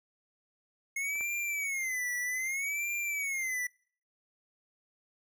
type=tone with vibrato; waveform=square; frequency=2158 Hz; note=C#7; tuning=47 cents flat; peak=-32 dBFS; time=0.96-3.67 s; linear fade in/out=5 ms; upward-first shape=sine; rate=0.63 Hz; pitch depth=170 cents each way
type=clicks; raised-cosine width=0.5 ms; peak=-39 / -31 dBFS; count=2; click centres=1.156 / 1.209 s
effects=noise-tail reverb RT60 0.5 s tail -25 dB re dry